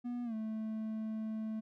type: tone with pitch glide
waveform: triangle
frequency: 242.9 to 218.9 Hz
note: B3 to A3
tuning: -29 to -9 cents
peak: -34 dBFS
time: 0.04-1.61 s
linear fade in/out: 20 ms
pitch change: -180 cents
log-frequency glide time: 0.24-0.34 s
effects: none